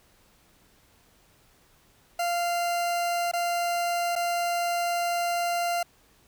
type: tone with dropouts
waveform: 40% pulse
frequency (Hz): 694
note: F5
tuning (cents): -11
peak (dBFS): -24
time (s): 2.19-5.83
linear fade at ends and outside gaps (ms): 5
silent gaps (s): 3.315-3.334 / 4.155-4.16
effects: pink hiss -61 dBFS RMS until 6.27 s